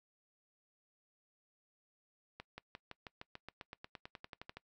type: accelerating click train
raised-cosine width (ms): 0.3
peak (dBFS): -30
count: 19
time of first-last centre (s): 2.4-4.57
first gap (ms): 180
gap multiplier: 0.95
effects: noise-tail reverb RT60 0.1 s tail -22 dB re dry